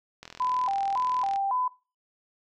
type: click train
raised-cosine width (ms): 0.2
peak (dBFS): -24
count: 48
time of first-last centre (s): 0.23-1.36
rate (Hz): 41.6
type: tone with vibrato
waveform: sine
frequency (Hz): 890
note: A5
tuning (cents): +20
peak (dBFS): -24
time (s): 0.4-1.68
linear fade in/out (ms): 5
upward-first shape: square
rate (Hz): 1.8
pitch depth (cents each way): 210
effects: noise-tail reverb RT60 0.3 s tail -20 dB re dry